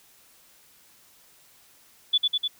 sine tone with echo, 3455 Hz, A7, 32 cents flat, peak -17 dBFS, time 2.13-2.18 s, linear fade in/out 10 ms, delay 100 ms, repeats 3, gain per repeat -2 dB, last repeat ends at 2.48 s, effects white hiss -57 dBFS RMS until 2.59 s

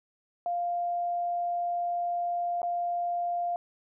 sine tone with dropouts, 698.5 Hz, F5, in tune, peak -27 dBFS, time 0.46-3.56 s, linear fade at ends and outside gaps 1 ms, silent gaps 2.618-2.63 s, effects none

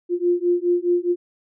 sine beating tone pair, 349.2 / 354 Hz, F4 / F4, 0 / +23 cents, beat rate 4.8 Hz, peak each -20 dBFS, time 0.09-1.16 s, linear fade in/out 50 ms, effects none

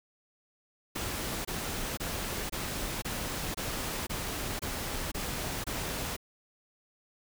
pink noise bursts, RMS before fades -35 dBFS, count 10, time 0.95-6.166 s, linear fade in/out 10 ms, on 500 ms, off 24 ms, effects none

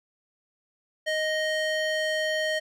square tone with band-pass filter, 623 Hz, D#5, 2 cents sharp, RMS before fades -27 dBFS, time 1.06-2.6 s, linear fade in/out 20 ms, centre 2100 Hz, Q 0.78, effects none

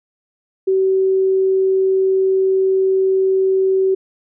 sine tone, 381.3 Hz, G4, 48 cents flat, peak -12 dBFS, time 0.67-3.95 s, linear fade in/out 10 ms, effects none

